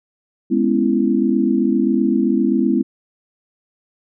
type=chord; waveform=sine; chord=C# minor seventh; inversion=second; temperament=just; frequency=207.9 / 249.5 / 277.2 / 332.6 Hz; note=G#3 / B3 / C#4 / E4; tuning=+2 / +18 / 0 / +16 cents; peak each=-19 / -18 / -21 / -19 dBFS; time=0.5-2.83 s; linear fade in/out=20 ms; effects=none